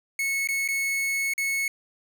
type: tone with dropouts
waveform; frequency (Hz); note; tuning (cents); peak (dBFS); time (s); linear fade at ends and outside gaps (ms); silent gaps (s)
45% pulse; 2198; C#7; -15; -24; 0.19-1.68; 2; 0.474-0.487 / 0.678-0.686 / 1.337-1.379
effects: none